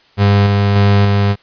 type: tone with tremolo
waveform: 35% pulse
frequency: 100.8 Hz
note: G2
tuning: 49 cents sharp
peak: -6 dBFS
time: 0.17-1.36 s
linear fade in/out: 50 ms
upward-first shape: square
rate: 1.7 Hz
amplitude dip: 25%
effects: white hiss -50 dBFS RMS until 1.42 s + resampled to 11025 Hz